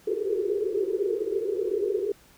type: band-pass noise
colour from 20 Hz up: pink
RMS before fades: -27 dBFS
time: 0.07-2.12 s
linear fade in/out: 5 ms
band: 370 to 450 Hz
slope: 96 dB/octave
effects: pink hiss -56 dBFS RMS until 2.37 s